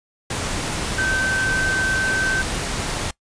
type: tone in noise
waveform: sine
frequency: 1544 Hz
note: G6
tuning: 27 cents flat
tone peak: -19 dBFS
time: 0.98-2.42 s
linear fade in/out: 5 ms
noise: pink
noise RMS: -25 dBFS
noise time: 0.3-3.11 s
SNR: +3 dB
effects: noise-tail reverb RT60 0.1 s tail -22 dB re dry + resampled to 22050 Hz